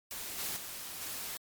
white noise with level steps, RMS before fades -41 / -37 / -43 / -40 dBFS, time 0.11-1.37 s, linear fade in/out 0 ms, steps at 0.38 / 0.56 / 1.01 s, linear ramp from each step 10 ms, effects MP3 96 kbps

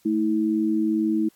sine tone pair together, 220 / 322.1 Hz, A3 / E4, 0 / -40 cents, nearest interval perfect fifth, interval 660 cents, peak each -24 / -21 dBFS, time 0.05-1.29 s, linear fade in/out 10 ms, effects white hiss -61 dBFS RMS until 1.35 s + AAC 64 kbps

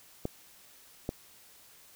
clicks, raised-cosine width 2 ms, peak -18 / -18 dBFS, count 2, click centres 0.254 / 1.091 s, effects white hiss -57 dBFS RMS until 1.95 s

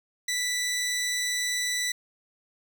15% pulse tone, 1975.5 Hz, B6, in tune, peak -20 dBFS, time 0.28-1.92 s, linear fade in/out 5 ms, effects none

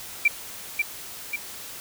sine tone with echo, 2349 Hz, D7, in tune, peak -14 dBFS, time 0.25-0.28 s, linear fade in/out 5 ms, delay 540 ms, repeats 2, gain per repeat -5 dB, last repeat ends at 1.36 s, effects white hiss -39 dBFS RMS until 1.8 s

